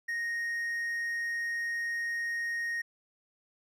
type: tone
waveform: triangle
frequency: 1864.7 Hz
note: A#6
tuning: in tune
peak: -29 dBFS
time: 0.08-2.82 s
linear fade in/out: 10 ms
effects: none